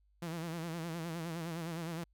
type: tone with vibrato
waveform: sawtooth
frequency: 166.1 Hz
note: E3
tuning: 13 cents sharp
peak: -34 dBFS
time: 0.22-2.04 s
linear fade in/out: 5 ms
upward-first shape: sine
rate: 9.7 Hz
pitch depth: 79 cents each way
effects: added 50 Hz sine -67 dBFS peak until 2.13 s